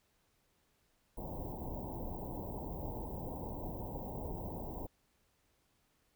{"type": "band-stop noise", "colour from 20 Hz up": "pink", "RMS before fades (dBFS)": -42, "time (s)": [1.17, 4.87], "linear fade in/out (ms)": 10, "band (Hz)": [970, 16000], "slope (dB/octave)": 96, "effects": ["pink hiss -75 dBFS RMS until 6.15 s"]}